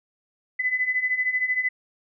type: beating tone pair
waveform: sine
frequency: 2000 / 2013 Hz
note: B6 / B6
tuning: +21 / +33 cents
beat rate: 13 Hz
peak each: -27 / -23 dBFS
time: 0.59-1.69 s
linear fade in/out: 10 ms
effects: none